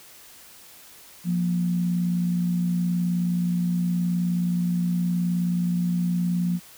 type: tone pair together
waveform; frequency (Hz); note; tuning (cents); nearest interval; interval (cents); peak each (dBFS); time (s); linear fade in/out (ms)
sine; 176.4 / 235.5; F3 / A#3; +18 / +18; perfect fourth; 500; -21 / -33; 1.24-6.6; 50
effects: white hiss -48 dBFS RMS until 6.77 s